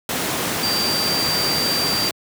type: tone in noise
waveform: sine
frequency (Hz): 4699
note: D8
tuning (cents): 0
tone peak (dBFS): -20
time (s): 0.63-2.09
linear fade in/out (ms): 2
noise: pink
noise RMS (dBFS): -22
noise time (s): 0.09-2.11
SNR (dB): -1
effects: high-pass 150 Hz 12 dB/octave